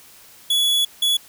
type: tone bursts at uneven times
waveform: 45% pulse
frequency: 3393 Hz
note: G#7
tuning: 36 cents sharp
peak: -16 dBFS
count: 2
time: 0.5-0.85 / 1.02-1.17 s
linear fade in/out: 5 ms
effects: white hiss -47 dBFS RMS until 1.28 s